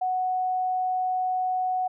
sine tone, 740 Hz, F#5, in tune, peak -23 dBFS, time 0.01-1.88 s, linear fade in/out 10 ms, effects none

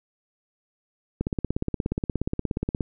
click train, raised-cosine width 3 ms, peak -12 dBFS, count 28, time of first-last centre 1.21-2.808 s, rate 16.9 Hz, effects none

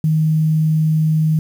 sine tone with quantisation, 156.8 Hz, D#3, 14 cents sharp, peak -12 dBFS, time 0.04-1.39 s, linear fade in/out 2 ms, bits 7, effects none

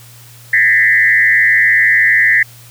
sine tone with frequency modulation, 1903 Hz, A#6, 35 cents sharp, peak -7 dBFS, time 0.53-2.43 s, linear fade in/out 5 ms, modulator 107 Hz, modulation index 1.6, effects added 118 Hz sine -39 dBFS peak until 2.7 s + white hiss -41 dBFS RMS until 2.7 s

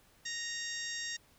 harmonic tone, 932.3 Hz, A#5, in tune, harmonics 2 / 3 / 4 / 5 / 6 / 7 / 8, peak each -41 / -49 / -44 / -50 / -42 / -47 / -47 dBFS, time 0.25-1.17 s, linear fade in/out 10 ms, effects pink hiss -65 dBFS RMS until 1.38 s

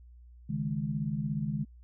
sine chord, C# suspended second, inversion none, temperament equal with one note detuned, 138.59 / 155.56 / 209.9 Hz, C#3 / D#3 / G#3, 0 / 0 / +19 cents, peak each -35 / -33 / -34 dBFS, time 0.49-1.65 s, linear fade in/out 10 ms, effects added 60 Hz sine -50 dBFS peak until 1.83 s

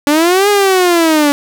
sawtooth linear two-way sweep, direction up then down, 283.3 to 415.3 to 283.3 Hz, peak -4 dBFS, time 0.07-1.32 s, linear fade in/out 0 ms, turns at 0.49 s, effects none

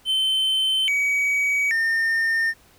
triangle tone with pitch steps, 3080 / 2266 / 1816 Hz, G7 / C#7 / A#6, -31 / +37 / -46 cents, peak -17 dBFS, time 0.05-2.54 s, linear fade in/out 50 ms, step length 830 ms, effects pink hiss -55 dBFS RMS until 2.78 s

